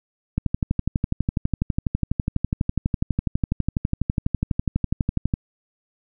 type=click train; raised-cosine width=5 ms; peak=-8 dBFS; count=61; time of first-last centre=0.38-5.339 s; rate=12.1 Hz; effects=none